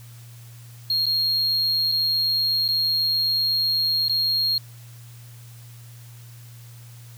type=tone with dropouts; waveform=triangle; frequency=4253 Hz; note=C8; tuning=27 cents sharp; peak=-18 dBFS; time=0.9-4.58 s; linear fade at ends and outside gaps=2 ms; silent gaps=1.057-1.065 / 1.917-1.921 / 2.68-2.687 / 4.083-4.095 s; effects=added 118 Hz sine -41 dBFS peak until 7.17 s + white hiss -51 dBFS RMS until 7.17 s